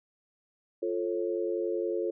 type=chord; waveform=sine; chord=F augmented; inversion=none; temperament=equal with one note detuned; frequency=349.2 / 440 / 543.9 Hz; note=F4 / A4 / C#5; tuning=0 / 0 / -33 cents; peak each=-31 / -32 / -35 dBFS; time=0.82-2.11 s; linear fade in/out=10 ms; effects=none